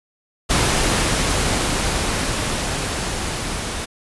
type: noise with level ramp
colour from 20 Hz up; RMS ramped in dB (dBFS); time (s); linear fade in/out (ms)
pink; -17 to -26; 0.49-3.86; 20
effects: resampled to 24000 Hz